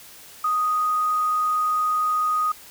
sine tone with quantisation, 1244.5 Hz, D#6, in tune, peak -19 dBFS, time 0.44-2.52 s, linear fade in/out 5 ms, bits 7, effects white hiss -45 dBFS RMS until 2.7 s

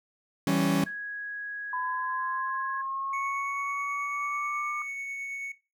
40% pulse chord, C# diminished, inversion first, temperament equal with one note detuned, 164.81 / 194.87 / 277.2 Hz, E3 / G3 / C#4, 0 / -10 / 0 cents, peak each -28 / -28 / -25 dBFS, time 0.47-0.84 s, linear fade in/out 2 ms
sine tone, 1661.2 Hz, G#6, in tune, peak -33 dBFS, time 0.86-2.82 s, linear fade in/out 10 ms
sine linear sweep, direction up, 1004 to 1195 Hz, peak -30 dBFS, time 1.73-4.82 s, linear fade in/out 2 ms
triangle tone with tremolo, 2218 Hz, C#7, in tune, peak -31 dBFS, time 3.13-5.52 s, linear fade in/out 5 ms, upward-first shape triangle, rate 9.2 Hz, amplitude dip 25%
effects noise-tail reverb RT60 0.3 s tail -18 dB re dry

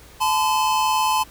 square tone pair together, 864.7 / 1022 Hz, A5 / C6, -30 / -41 cents, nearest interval minor third, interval 289 cents, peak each -21 dBFS, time 0.2-1.24 s, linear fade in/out 20 ms, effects added 60 Hz sine -50 dBFS peak until 1.3 s + pink hiss -47 dBFS RMS until 1.3 s

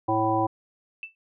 harmonic tone, 109.9 Hz, A2, 2 cents flat, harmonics 1 / 3 / 5 / 7 / 9, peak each -31 / -26 / -30 / -25 / -27 dBFS, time 0.08-0.47 s, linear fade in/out 10 ms
sine tone with exponential decay, 2653 Hz, E7, 10 cents sharp, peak -29 dBFS, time 1.03-1.15 s, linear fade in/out 1 ms, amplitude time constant 24 ms
effects none

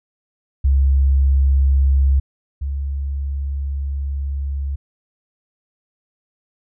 sine tone pair in turn, 68 / 69.43 Hz, C#2 / C#2, -33 / +3 cents, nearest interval unison, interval 36 cents, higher second, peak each -11 / -20 dBFS, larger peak first, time 0.64-2.2 / 2.61-4.76 s, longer second, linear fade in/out 10 ms, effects none

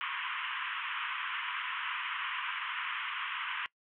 pink band-pass noise, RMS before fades -37 dBFS, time 0.01-3.66 s, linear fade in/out 0 ms, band 980 to 3200 Hz, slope 96 dB/octave, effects noise-tail reverb RT60 0.1 s tail -22 dB re dry

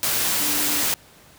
sine tone in noise, 293.7 Hz, D4, in tune, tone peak -32 dBFS, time 0.41-0.83 s, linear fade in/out 0 ms, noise white, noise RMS -22 dBFS, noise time 0.03-0.94 s, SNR -13 dB, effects pink hiss -50 dBFS RMS until 1.38 s + high-pass 60 Hz 12 dB/octave

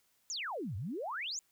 sine exponential two-way sweep, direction down then up, 7230 to 87.31 to 7230 Hz, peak -36 dBFS, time 0.3-1.39 s, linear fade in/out 0 ms, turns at 0.76 s, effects white hiss -73 dBFS RMS until 1.51 s

